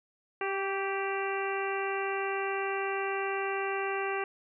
harmonic tone with a mistuned harmonic, 392 Hz, G4, in tune, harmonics 1 / 2 / 3 / 4 / 5 / 6 / 7, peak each -33 / -36 / -38 / -39 / -40 / -41 / -41 dBFS, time 0.41-4.24 s, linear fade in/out 2 ms, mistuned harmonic 3, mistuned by -26 cents, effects none

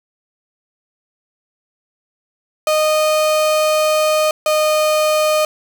35% pulse tone pair in turn, 617 / 614.8 Hz, D#5 / D#5, -15 / -21 cents, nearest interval unison, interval 6 cents, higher first, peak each -11 / -11 dBFS, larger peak neither, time 2.67-4.31 / 4.46-5.45 s, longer first, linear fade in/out 2 ms, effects none

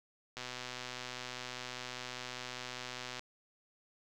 click train, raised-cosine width 0.2 ms, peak -24 dBFS, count 354, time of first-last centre 0.37-3.194 s, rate 125 Hz, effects none

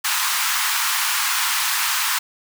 pink high-pass noise, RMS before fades -21 dBFS, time 0.04-2.19 s, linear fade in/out 10 ms, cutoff 920 Hz, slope 48 dB/octave, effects none

